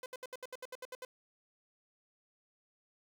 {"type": "tone bursts", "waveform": "sawtooth", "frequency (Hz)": 508, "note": "B4", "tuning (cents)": 49, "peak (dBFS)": -38, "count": 11, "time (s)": [0.03, 1.05], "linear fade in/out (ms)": 2, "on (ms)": 30, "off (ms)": 69, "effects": []}